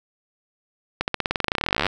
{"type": "accelerating click train", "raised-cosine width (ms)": 0.3, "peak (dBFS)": -5, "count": 29, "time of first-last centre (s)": [1.01, 1.867], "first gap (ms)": 69, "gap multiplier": 0.93, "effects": []}